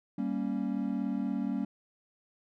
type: chord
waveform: triangle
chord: G diminished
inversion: none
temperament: equal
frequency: 196 / 233.1 / 277.2 Hz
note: G3 / Bb3 / Db4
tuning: 0 / 0 / 0 cents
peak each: -32 dBFS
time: 0.18-1.65 s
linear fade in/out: 5 ms
effects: none